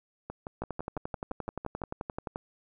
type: two click trains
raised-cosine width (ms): 1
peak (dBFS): -20 / -23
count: 21 / 10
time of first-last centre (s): 0.62-2.359 / 0.3-1.818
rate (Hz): 11.5 / 5.93
effects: none